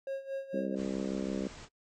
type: tone with tremolo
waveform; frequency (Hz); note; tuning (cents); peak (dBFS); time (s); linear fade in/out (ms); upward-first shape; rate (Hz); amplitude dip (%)
triangle; 542; C#5; -39; -30; 0.07-0.75; 2; sine; 4.4; 80
type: harmonic tone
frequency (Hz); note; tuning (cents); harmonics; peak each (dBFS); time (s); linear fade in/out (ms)
66.1; C2; +18; 3 / 4 / 5 / 6 / 7 / 8 / 9; -36 / -38 / -40 / -42 / -43 / -44 / -45; 0.53-1.48; 10
type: low-pass noise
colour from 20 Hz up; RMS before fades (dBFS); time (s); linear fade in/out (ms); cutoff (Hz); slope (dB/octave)
pink; -49; 0.75-1.69; 50; 8000; 96
effects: noise-tail reverb RT60 0.1 s tail -23 dB re dry